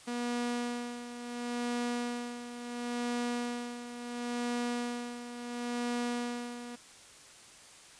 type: tone with tremolo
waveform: sawtooth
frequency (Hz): 241.1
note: B3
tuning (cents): -41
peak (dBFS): -27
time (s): 0.07-6.76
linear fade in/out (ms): 10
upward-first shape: sine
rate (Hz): 0.72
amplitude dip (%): 70
effects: white hiss -54 dBFS RMS until 7.99 s + resampled to 22050 Hz